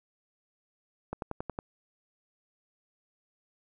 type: click train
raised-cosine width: 1 ms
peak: -20 dBFS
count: 6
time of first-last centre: 1.13-1.589 s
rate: 10.9 Hz
effects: none